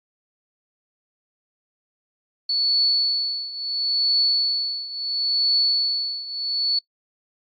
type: tone with tremolo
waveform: sine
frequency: 4435 Hz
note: C#8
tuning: in tune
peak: -15 dBFS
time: 2.49-6.79 s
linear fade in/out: 5 ms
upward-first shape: triangle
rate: 0.73 Hz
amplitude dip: 85%
effects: noise-tail reverb RT60 0.1 s tail -25 dB re dry + AAC 48 kbps